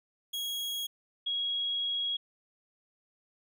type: tone pair in turn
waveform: 40% pulse / sine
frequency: 3309 / 3309 Hz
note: G#7 / G#7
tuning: -7 / -7 cents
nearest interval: unison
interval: 0 cents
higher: neither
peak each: -32 / -29 dBFS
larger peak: second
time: 0.33-0.87 / 1.26-2.17 s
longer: second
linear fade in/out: 10 ms
effects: none